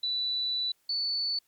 sine tone pair in turn, 3966 / 4476 Hz, B7 / C#8, +7 / +16 cents, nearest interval major second, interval 209 cents, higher second, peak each -27 dBFS, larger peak neither, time 0.03-0.72 / 0.89-1.39 s, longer first, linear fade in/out 5 ms, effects white hiss -70 dBFS RMS until 1.47 s + MP3 96 kbps

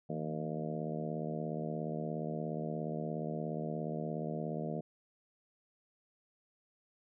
harmonic tone with a mistuned harmonic, 77 Hz, D#2, 17 cents flat, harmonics 2 / 3 / 4 / 5 / 6 / 7 / 8 / 9, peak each -39 / -42 / -46 / -46 / -44 / -48 / -44 / -47 dBFS, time 0.09-4.81 s, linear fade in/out 10 ms, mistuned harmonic 2, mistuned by +76 cents, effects none

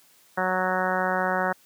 harmonic tone, 185 Hz, F#3, in tune, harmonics 1 / 2 / 3 / 4 / 5 / 6 / 7 / 8 / 9 / 10, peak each -32 / -34 / -29 / -29 / -31 / -33 / -33 / -30 / -34 / -35 dBFS, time 0.37-1.53 s, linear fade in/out 10 ms, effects white hiss -58 dBFS RMS until 1.65 s + high-pass 100 Hz 12 dB/octave

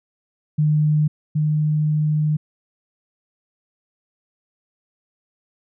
sine tone pair in turn, 151.7 / 152.29 Hz, D#3 / D#3, -44 / -37 cents, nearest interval unison, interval 7 cents, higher second, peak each -14 / -16 dBFS, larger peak first, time 0.58-1.08 / 1.35-2.37 s, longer second, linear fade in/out 10 ms, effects none

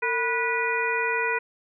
harmonic tone with a mistuned harmonic, 489.1 Hz, B4, 17 cents flat, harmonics 1 / 2 / 3 / 4 / 5, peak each -29 / -29 / -29 / -29 / -29 dBFS, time 0.02-1.39 s, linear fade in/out 10 ms, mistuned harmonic 1, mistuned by -120 cents, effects none

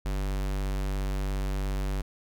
square tone, 48.54 Hz, G1, 16 cents flat, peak -28 dBFS, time 0.05-2.02 s, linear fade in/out 10 ms, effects none

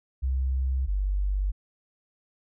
sine tone pair in turn, 65.41 / 48.57 Hz, C2 / G1, 0 / -15 cents, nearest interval perfect fourth, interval 515 cents, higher first, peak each -23 dBFS, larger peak neither, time 0.22-0.87 / 0.87-1.52 s, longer neither, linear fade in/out 20 ms, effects none

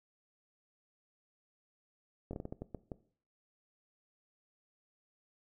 slowing click train, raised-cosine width 2 ms, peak -27 dBFS, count 9, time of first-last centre 2.31-2.918 s, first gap 22 ms, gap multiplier 1.34, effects noise-tail reverb RT60 0.5 s tail -18 dB re dry

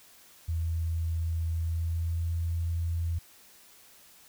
sine tone with pitch glide, 82.41 to 83.9 Hz, E2 to E2, 0 to +31 cents, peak -27 dBFS, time 0.48-3.19 s, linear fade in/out 10 ms, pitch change +31 cents, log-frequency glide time 1.63-2.24 s, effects white hiss -56 dBFS RMS until 4.28 s

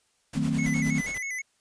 pink noise with tremolo, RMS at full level -38 dBFS, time 0.33-1.18 s, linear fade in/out 5 ms, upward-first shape sine, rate 9.6 Hz, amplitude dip 65%
sine chord, D# diminished seventh, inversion none, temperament equal with one note detuned, 155.56 / 185 / 225 / 261.6 Hz, D#3 / F#3 / A3 / C4, 0 / 0 / +39 / 0 cents, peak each -28 / -33 / -28 / -29 dBFS, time 0.35-1.01 s, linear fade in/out 10 ms
square tone with vibrato, 2100 Hz, C7, 6 cents sharp, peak -31 dBFS, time 0.58-1.42 s, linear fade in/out 10 ms, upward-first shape square, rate 6.2 Hz, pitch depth 74 cents each way
effects white hiss -69 dBFS RMS until 1.6 s + resampled to 22050 Hz

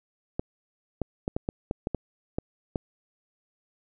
clicks, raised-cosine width 2 ms, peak -14 dBFS, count 10, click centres 0.395 / 1.017 / 1.279 / 1.365 / 1.489 / 1.711 / 1.871 / 1.947 / 2.385 / 2.758 s, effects none

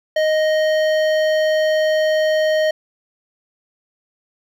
sine tone with hard clipping, 622.3 Hz, D#5, in tune, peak -16 dBFS, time 0.16-2.71 s, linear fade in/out 5 ms, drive 13 dB, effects none

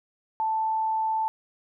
sine tone, 881 Hz, A5, 2 cents sharp, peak -23 dBFS, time 0.4-1.28 s, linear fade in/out 0 ms, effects none

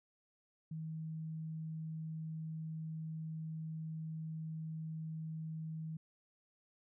sine tone, 159.1 Hz, D#3, 39 cents sharp, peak -40 dBFS, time 0.71-5.97 s, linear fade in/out 5 ms, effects none

